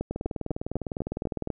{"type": "two click trains", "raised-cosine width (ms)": 2, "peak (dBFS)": [-17, -15], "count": [28, 7], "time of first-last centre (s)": [[0.11, 1.474], [0.01, 1.503]], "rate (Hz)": [19.8, 4.02], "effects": []}